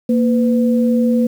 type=tone pair together; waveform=sine; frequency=233.1 / 502.4 Hz; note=A#3 / B4; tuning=0 / +30 cents; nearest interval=octave + minor second; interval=1330 cents; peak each=-12 / -19 dBFS; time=0.09-1.27 s; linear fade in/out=5 ms; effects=7-bit